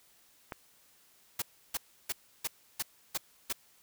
click, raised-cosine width 0.5 ms, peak -23 dBFS, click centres 0.522 s
white noise bursts, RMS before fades -33 dBFS, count 7, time 1.39-3.527 s, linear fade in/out 5 ms, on 31 ms, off 320 ms
effects white hiss -64 dBFS RMS until 3.82 s

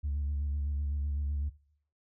sine tone with vibrato, 72 Hz, D2, 34 cents flat, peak -28 dBFS, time 0.03-1.5 s, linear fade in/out 20 ms, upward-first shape square, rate 7.9 Hz, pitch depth 33 cents each way, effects noise-tail reverb RT60 0.6 s tail -19 dB re dry + tanh soft clip ceiling -27 dBFS

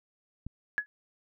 click, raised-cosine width 5 ms, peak -26 dBFS, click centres 0.466 s
sine tone with exponential decay, 1690 Hz, G#6, 30 cents sharp, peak -21 dBFS, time 0.78-0.86 s, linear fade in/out 0 ms, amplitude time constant 17 ms
effects none

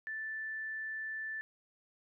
sine tone, 1760 Hz, A6, in tune, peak -37 dBFS, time 0.07-1.41 s, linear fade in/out 0 ms, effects none

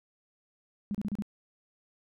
sine tone bursts, 204.8 Hz, G#3, 24 cents flat, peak -29 dBFS, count 5, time 0.91-1.222 s, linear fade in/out 0 ms, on 36 ms, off 33 ms, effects none

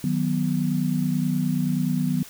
sine chord, B major, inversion first, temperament equal, 155.56 / 185 / 246.9 Hz, D#3 / F#3 / B3, 0 / 0 / 0 cents, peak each -25 dBFS, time 0.04-2.23 s, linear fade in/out 2 ms, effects white hiss -44 dBFS RMS until 2.29 s

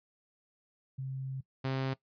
sine / sawtooth tone pair in turn, 133 / 133 Hz, C3 / C3, +29 / +29 cents, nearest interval unison, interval 0 cents, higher neither, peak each -35 / -27 dBFS, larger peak second, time 0.98-1.41 / 1.64-1.94 s, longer first, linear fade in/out 10 ms, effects noise-tail reverb RT60 0.1 s tail -19 dB re dry + resampled to 11025 Hz

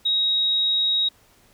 sine tone, 3793 Hz, A#7, 29 cents sharp, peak -18 dBFS, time 0.05-1.09 s, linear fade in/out 10 ms, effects pink hiss -57 dBFS RMS until 1.53 s

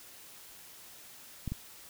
clicks, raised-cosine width 5 ms, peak -22 dBFS, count 2, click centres 1.477 / 1.52 s, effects white hiss -52 dBFS RMS until 1.89 s

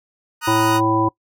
sawtooth chord, D# minor, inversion second, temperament equal, 932.3 / 1244.5 / 1480 Hz, A#5 / D#6 / F#6, 0 / 0 / 0 cents, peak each -22 dBFS, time 0.41-0.81 s, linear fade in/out 50 ms
harmonic tone, 110 Hz, A2, in tune, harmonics 1 / 3 / 5 / 7 / 9, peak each -24 / -18 / -26 / -26 / -19 dBFS, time 0.47-1.09 s, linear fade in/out 10 ms
effects noise-tail reverb RT60 0.1 s tail -22 dB re dry

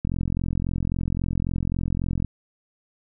click train, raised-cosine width 5 ms, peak -13 dBFS, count 97, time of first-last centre 0.05-2.247 s, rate 43.7 Hz, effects none

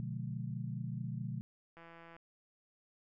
sine chord, B diminished seventh, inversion none, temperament just, 123.47 / 148.16 / 177.8 / 213.4 Hz, B2 / D3 / F3 / Ab3, 0 / +16 / +31 / +47 cents, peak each -40 / -43 / -44 / -46 dBFS, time 0-1.41 s, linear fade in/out 0 ms
click train, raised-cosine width 0.5 ms, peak -40 dBFS, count 67, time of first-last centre 1.77-2.165 s, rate 167 Hz
effects none

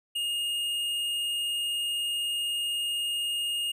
triangle tone with hard clipping, 2844 Hz, F7, 31 cents sharp, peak -29 dBFS, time 0.15-3.72 s, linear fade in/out 10 ms, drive 12 dB, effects none

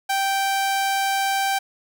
sawtooth tone, 782 Hz, G5, 4 cents flat, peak -16 dBFS, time 0.09-1.59 s, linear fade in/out 10 ms, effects none

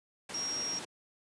sine tone in noise, 5600 Hz, F8, 4 cents sharp, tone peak -33 dBFS, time 0.34-0.79 s, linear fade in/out 5 ms, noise pink, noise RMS -41 dBFS, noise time 0.29-0.85 s, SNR +5 dB, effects high-pass 200 Hz 12 dB/octave + resampled to 22050 Hz

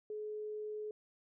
sine tone, 425.2 Hz, G#4, 41 cents sharp, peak -39 dBFS, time 0.1-0.91 s, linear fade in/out 2 ms, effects none

